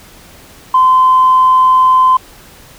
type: tone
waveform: sine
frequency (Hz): 1030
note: C6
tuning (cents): -28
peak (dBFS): -4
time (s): 0.74-2.17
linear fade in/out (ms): 5
effects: tanh soft clip ceiling 0 dBFS + pink hiss -39 dBFS RMS until 2.78 s